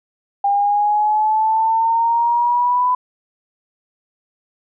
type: exponential sweep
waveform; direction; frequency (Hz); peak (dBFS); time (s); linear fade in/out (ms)
sine; up; 800 to 1002; -13; 0.44-2.95; 5
effects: none